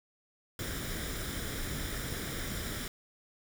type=noise with comb filter; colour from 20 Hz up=pink; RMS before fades=-37 dBFS; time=0.59-2.88 s; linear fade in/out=2 ms; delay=0.56 ms; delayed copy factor=+0.6; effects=none